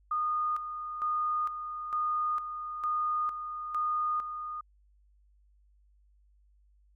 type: tone with tremolo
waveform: sine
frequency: 1227 Hz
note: D#6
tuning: 25 cents flat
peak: -27 dBFS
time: 0.11-4.61 s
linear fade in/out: 5 ms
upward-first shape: square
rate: 1.1 Hz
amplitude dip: 60%
effects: added 50 Hz sine -61 dBFS peak until 6.95 s

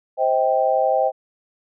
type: chord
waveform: sine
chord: C minor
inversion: none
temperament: equal with one note detuned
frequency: 523.3 / 635 / 784 Hz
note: C5 / Eb5 / G5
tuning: 0 / +35 / 0 cents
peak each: -20 dBFS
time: 0.17-1.12 s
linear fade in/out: 50 ms
effects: none

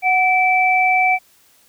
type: tone pair together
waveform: sine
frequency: 740.7 / 2320 Hz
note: F#5 / D7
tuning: +2 / -22 cents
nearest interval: octave + minor sixth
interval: 1976 cents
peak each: -15 dBFS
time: 0.02-1.19 s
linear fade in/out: 50 ms
effects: white hiss -54 dBFS RMS until 1.68 s

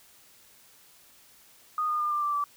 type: tone with pitch steps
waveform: sine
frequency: 1235 / 1219.4 / 1204 / 1188.8 / 1173.8 / 1159 Hz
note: D#6 / D#6 / D6 / D6 / D6 / D6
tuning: -13 / -35 / +43 / +21 / -1 / -23 cents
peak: -25 dBFS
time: 1.78-2.44 s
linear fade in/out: 2 ms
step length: 110 ms
effects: white hiss -57 dBFS RMS until 2.56 s

